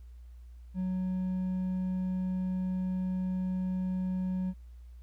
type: tone with hard clipping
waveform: triangle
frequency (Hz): 185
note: F#3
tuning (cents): 0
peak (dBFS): -30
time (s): 0.74-4.54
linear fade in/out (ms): 50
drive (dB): 5
effects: added 60 Hz sine -46 dBFS peak until 5.02 s + pink hiss -73 dBFS RMS until 5.02 s